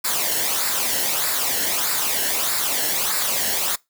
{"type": "noise with flanger", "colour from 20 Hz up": "white", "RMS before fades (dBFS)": -22, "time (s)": [0.04, 3.76], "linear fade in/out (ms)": 10, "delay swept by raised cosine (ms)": [0.32, 0.84], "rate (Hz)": 1.6, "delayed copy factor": -0.6, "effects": ["noise-tail reverb RT60 0.2 s tail -23 dB re dry"]}